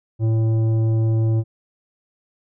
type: tone with tanh clipping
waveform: sine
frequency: 111.8 Hz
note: A2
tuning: 28 cents sharp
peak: -17 dBFS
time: 0.19-1.44 s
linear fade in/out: 50 ms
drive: 10 dB
effects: none